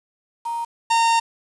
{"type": "tone pair in turn", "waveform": ["sine", "45% pulse"], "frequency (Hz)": [932.3, 918.4], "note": ["A#5", "A#5"], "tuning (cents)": [0, -26], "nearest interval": "unison", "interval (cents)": 26, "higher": "first", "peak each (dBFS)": [-23, -15], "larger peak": "second", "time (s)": [[0.45, 0.65], [0.9, 1.2]], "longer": "second", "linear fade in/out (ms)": 10, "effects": ["resampled to 22050 Hz", "7-bit"]}